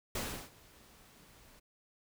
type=noise with ADSR envelope; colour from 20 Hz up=pink; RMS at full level=-36 dBFS; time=0.15-1.6 s; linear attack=4 ms; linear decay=340 ms; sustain=-24 dB; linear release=12 ms; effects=none